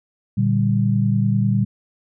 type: chord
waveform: sine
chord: G minor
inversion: first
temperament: equal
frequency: 116.54 / 146.83 / 196 Hz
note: Bb2 / D3 / G3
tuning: 0 / 0 / 0 cents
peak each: -18 / -23 / -19 dBFS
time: 0.37-1.65 s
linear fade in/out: 10 ms
effects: none